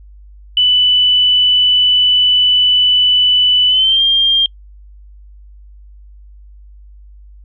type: tone with pitch glide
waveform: sine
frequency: 2985 to 3199 Hz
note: F#7 to G7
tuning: +15 to +34 cents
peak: -8 dBFS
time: 0.57-4.46 s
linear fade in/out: 2 ms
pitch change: +119 cents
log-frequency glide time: 3.68-4.02 s
effects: noise-tail reverb RT60 0.1 s tail -26 dB re dry + added 50 Hz sine -36 dBFS peak until 7.44 s